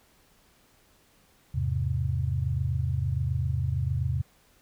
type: chord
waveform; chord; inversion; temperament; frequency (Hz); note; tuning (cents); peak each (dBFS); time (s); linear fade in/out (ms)
sine; E augmented; none; equal; 82.41 / 103.83 / 130.81; E2 / G#2 / B#2; 0 / 0 / 0; -29 / -31 / -28; 1.54-4.22; 10
effects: pink hiss -62 dBFS RMS until 4.61 s